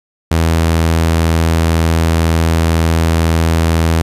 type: tone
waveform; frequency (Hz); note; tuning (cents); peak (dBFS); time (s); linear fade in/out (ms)
sawtooth; 82; E2; -9; -6; 0.31-4.02; 5
effects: resampled to 32000 Hz + 8-bit